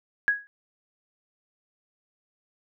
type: tone with exponential decay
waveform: sine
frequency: 1661.2 Hz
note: G#6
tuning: in tune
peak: -15 dBFS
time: 0.28-0.47 s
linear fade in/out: 0 ms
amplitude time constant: 41 ms
effects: none